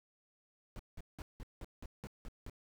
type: noise bursts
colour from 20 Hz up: brown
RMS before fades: -45 dBFS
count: 9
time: 0.76-2.497 s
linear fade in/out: 0 ms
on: 33 ms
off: 180 ms
effects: none